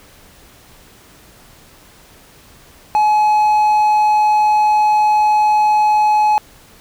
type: tone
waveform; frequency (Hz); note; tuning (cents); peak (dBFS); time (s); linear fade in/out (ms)
triangle; 848; G#5; +36; -8; 2.95-6.38; 0
effects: pink hiss -45 dBFS RMS until 6.8 s